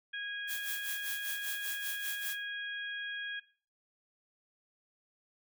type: harmonic tone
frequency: 823 Hz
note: G#5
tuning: 16 cents flat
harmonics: 2 / 3 / 4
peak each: -38 / -46 / -43 dBFS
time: 0.13-3.4 s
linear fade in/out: 10 ms
type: noise with tremolo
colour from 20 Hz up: blue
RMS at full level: -38 dBFS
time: 0.47-2.37 s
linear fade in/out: 50 ms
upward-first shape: sine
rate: 5.1 Hz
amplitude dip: 75%
effects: noise-tail reverb RT60 0.4 s tail -17 dB re dry